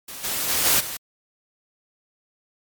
white noise with level steps, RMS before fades -36 / -26 / -22 / -18 / -31 dBFS, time 0.08-0.97 s, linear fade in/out 5 ms, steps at 0.23 / 0.48 / 0.64 / 0.79 s, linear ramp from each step 20 ms, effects MP3 96 kbps

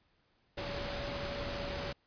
sine tone in noise, 569 Hz, C#5, 45 cents sharp, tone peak -41 dBFS, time 0.57-1.93 s, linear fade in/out 10 ms, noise pink, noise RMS -39 dBFS, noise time 0.57-1.93 s, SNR -5 dB, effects pink hiss -73 dBFS RMS until 2.06 s + resampled to 11025 Hz

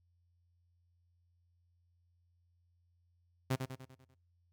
sawtooth tone with echo, 130.81 Hz, C3, in tune, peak -26 dBFS, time 3.5-3.56 s, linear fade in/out 10 ms, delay 98 ms, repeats 6, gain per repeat -6 dB, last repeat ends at 4.148 s, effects noise-tail reverb RT60 0.5 s tail -25 dB re dry + added 87 Hz sine -70 dBFS peak until 4.52 s

